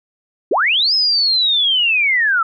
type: linear two-way sweep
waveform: sine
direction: up then down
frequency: 279.9 to 5190 to 1284 Hz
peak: -12 dBFS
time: 0.51-2.43 s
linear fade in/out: 5 ms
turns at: 0.94 s
effects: none